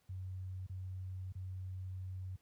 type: tone with dropouts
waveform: sine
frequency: 93.2 Hz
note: F#2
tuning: 13 cents sharp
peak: -40 dBFS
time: 0.09-2.36 s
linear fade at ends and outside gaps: 5 ms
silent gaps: 0.665-0.695 / 1.322-1.352 s
effects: pink hiss -75 dBFS RMS until 2.41 s + high-pass 60 Hz 12 dB/octave